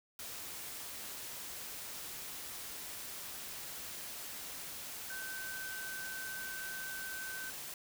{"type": "tone in noise", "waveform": "sine", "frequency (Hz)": 1535, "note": "G6", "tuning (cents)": -37, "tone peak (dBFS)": -42, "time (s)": [5.1, 7.5], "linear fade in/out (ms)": 2, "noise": "white", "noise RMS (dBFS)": -45, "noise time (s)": [0.19, 7.74], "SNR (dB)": 0, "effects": []}